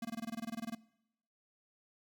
square tone bursts, 230 Hz, A#3, 23 cents flat, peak -38 dBFS, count 15, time 0.02-0.75 s, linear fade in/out 5 ms, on 30 ms, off 20 ms, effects noise-tail reverb RT60 0.8 s tail -21 dB re dry

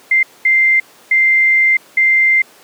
sine tone bursts at uneven times, 2090 Hz, C7, 2 cents flat, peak -8 dBFS, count 4, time 0.11-0.23 / 0.45-0.8 / 1.11-1.77 / 1.97-2.42 s, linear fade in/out 5 ms, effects pink hiss -44 dBFS RMS until 2.63 s + high-pass 300 Hz 12 dB/octave

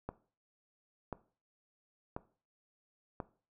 click train, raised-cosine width 1 ms, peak -24 dBFS, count 4, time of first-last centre 0.09-3.202 s, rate 0.964 Hz, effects noise-tail reverb RT60 0.4 s tail -17 dB re dry

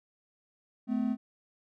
triangle tone pair together, 217.8 / 254.8 Hz, A3 / C4, -17 / -46 cents, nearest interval minor third, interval 271 cents, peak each -28 dBFS, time 0.87-1.17 s, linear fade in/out 50 ms, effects none

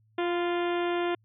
harmonic tone with a mistuned harmonic, 349.2 Hz, F4, in tune, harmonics 1 / 2 / 3 / 4 / 5 / 6 / 7 / 8 / 9 / 10, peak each -27 / -33 / -37 / -39 / -41 / -43 / -44 / -45 / -46 / -47 dBFS, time 0.18-1.15 s, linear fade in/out 5 ms, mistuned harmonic 3, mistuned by -27 cents, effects added 109 Hz sine -62 dBFS peak until 1.24 s

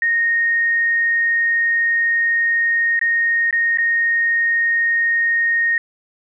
sine tone with dropouts, 1856 Hz, A#6, 8 cents flat, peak -14 dBFS, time 0.02-5.78 s, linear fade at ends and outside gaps 2 ms, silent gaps 2.993-3.013 / 3.509-3.527 / 3.774-3.784 s, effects none

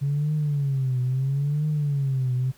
sine tone with vibrato, 138.59 Hz, C#3, in tune, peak -20 dBFS, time 0.01-2.52 s, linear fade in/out 20 ms, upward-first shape triangle, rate 0.75 Hz, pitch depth 180 cents each way, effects tanh soft clip ceiling -17 dBFS + pink hiss -55 dBFS RMS until 2.57 s

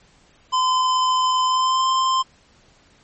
square tone with pitch glide, 1023 to 1044.5 Hz, C6 to C6, -39 to -3 cents, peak -17 dBFS, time 0.52-2.23 s, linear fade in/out 20 ms, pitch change +36 cents, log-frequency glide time 1.45-1.86 s, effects pink hiss -55 dBFS RMS until 3.03 s + MP3 32 kbps

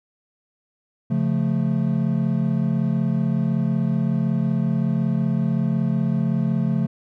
triangle chord, Db augmented, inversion none, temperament equal, 138.59 / 174.61 / 220 Hz, Db3 / F3 / A3, 0 / 0 / 0 cents, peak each -21 dBFS, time 1.1-6.87 s, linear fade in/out 10 ms, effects none

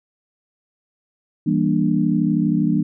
sine chord, E half-diminished seventh, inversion none, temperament just, 164.81 / 197.78 / 237.3 / 296.7 Hz, E3 / G3 / Bb3 / D4, 0 / +16 / +31 / +18 cents, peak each -21 dBFS, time 1.46-2.83 s, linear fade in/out 10 ms, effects none

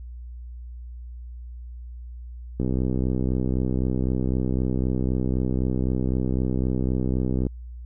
click train, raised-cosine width 3 ms, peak -12 dBFS, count 312, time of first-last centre 2.6-7.467 s, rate 63.9 Hz, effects added 60 Hz sine -35 dBFS peak until 7.85 s

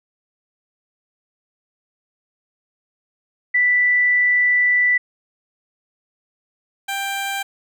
sine / 15% pulse tone pair in turn, 1975.5 / 789 Hz, B6 / G5, 0 / +11 cents, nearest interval octave + major third, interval 1589 cents, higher first, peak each -13 / -16 dBFS, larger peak first, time 3.54-4.98 / 6.88-7.43 s, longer first, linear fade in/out 10 ms, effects none

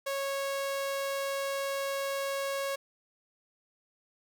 sawtooth tone, 551 Hz, C#5, 11 cents flat, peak -27 dBFS, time 0.06-2.76 s, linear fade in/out 10 ms, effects none

